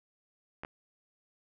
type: clicks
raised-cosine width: 0.5 ms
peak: -25 dBFS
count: 2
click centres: 0.635 / 0.649 s
effects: none